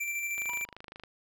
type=tone with tremolo; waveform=square; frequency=2349 Hz; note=D7; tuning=in tune; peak=-31 dBFS; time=0-0.65 s; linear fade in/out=10 ms; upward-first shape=square; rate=13 Hz; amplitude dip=30%
type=click train; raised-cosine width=0.3 ms; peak=-28 dBFS; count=18; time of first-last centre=0.38-1.036 s; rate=25.9 Hz
type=tone with exponential decay; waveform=triangle; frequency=970 Hz; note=B5; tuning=31 cents flat; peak=-34 dBFS; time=0.49-0.75 s; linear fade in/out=0 ms; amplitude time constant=55 ms
effects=none